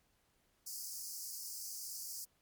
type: high-pass noise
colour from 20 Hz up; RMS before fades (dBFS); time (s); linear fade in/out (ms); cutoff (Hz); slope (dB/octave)
pink; -45; 0.66-2.25; 10; 4700; 96
effects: pink hiss -75 dBFS RMS until 2.41 s + MP3 96 kbps